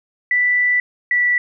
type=tone pair in turn; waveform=sine; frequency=1975.5 / 1959.6 Hz; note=B6 / B6; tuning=0 / -14 cents; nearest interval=unison; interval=14 cents; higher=first; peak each=-13 dBFS; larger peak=neither; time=0.31-0.8 / 1.11-1.38 s; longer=first; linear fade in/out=2 ms; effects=none